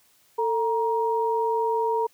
sine tone pair together, 447.4 / 942 Hz, A4 / A#5, +29 / +18 cents, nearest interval octave + minor second, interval 1289 cents, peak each -24 dBFS, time 0.38-2.07 s, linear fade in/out 10 ms, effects white hiss -61 dBFS RMS until 2.13 s + high-pass 60 Hz 12 dB/octave

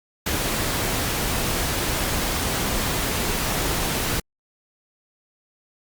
pink noise, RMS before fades -24 dBFS, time 0.26-4.2 s, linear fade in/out 5 ms, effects Opus 48 kbps

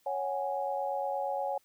sine chord, C# suspended fourth, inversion none, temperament equal with one note detuned, 554.4 / 742.1 / 830.6 Hz, C#5 / F#5 / G#5, 0 / +5 / 0 cents, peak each -34 / -36 / -34 dBFS, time 0.06-1.58 s, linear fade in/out 5 ms, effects white hiss -69 dBFS RMS until 1.64 s

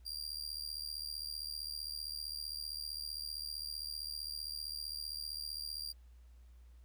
40% pulse tone with amplitude modulation, 4760 Hz, D8, 22 cents sharp, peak -35 dBFS, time 0.05-5.93 s, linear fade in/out 20 ms, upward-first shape sine, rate 75.4 Hz, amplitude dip 90%, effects added 60 Hz sine -55 dBFS peak until 6.84 s + pink hiss -75 dBFS RMS until 6.84 s

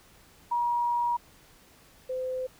sine tone pair in turn, 955 / 513.3 Hz, A#5 / C5, +42 / -33 cents, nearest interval major seventh, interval 1075 cents, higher first, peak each -24 / -29 dBFS, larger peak first, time 0.51-1.17 / 2.09-2.47 s, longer first, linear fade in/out 10 ms, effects pink hiss -57 dBFS RMS until 2.59 s

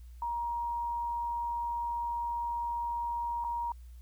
sine tone with dropouts, 945 Hz, A#5, 23 cents sharp, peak -31 dBFS, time 0.22-3.72 s, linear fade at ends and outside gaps 2 ms, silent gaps 3.441-3.446 s, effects added 60 Hz sine -46 dBFS peak until 4.01 s + white hiss -69 dBFS RMS until 4.01 s

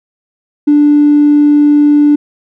triangle tone with tanh clipping, 293.7 Hz, D4, in tune, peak -3 dBFS, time 0.67-2.16 s, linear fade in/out 10 ms, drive 1 dB, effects none

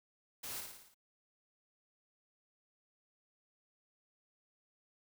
white noise with echo, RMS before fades -44 dBFS, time 0.43-0.61 s, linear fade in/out 10 ms, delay 56 ms, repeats 6, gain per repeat -4 dB, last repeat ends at 0.946 s, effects none

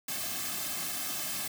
white noise with comb filter, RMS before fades -35 dBFS, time 0.08-1.48 s, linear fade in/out 5 ms, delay 2.1 ms, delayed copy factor -1, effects none

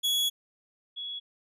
40% pulse / sine tone pair in turn, 3363 / 3363 Hz, G#7 / G#7, +21 / +21 cents, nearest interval unison, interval 0 cents, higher neither, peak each -23 / -34 dBFS, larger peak first, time 0.03-0.3 / 0.96-1.2 s, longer first, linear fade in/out 20 ms, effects none

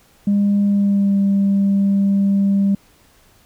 sine tone with pitch glide, 202.3 to 197.91 Hz, G#3 to G3, -45 to +17 cents, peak -11 dBFS, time 0.27-2.75 s, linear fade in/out 5 ms, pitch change -38 cents, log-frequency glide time 0.65-1.18 s, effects tanh soft clip ceiling -10 dBFS + pink hiss -53 dBFS RMS until 3.45 s

